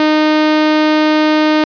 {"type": "tone", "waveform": "sawtooth", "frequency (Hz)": 307.5, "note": "D#4", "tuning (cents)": -20, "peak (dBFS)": -5, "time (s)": [0, 1.64], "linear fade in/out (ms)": 2, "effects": ["resampled to 11025 Hz"]}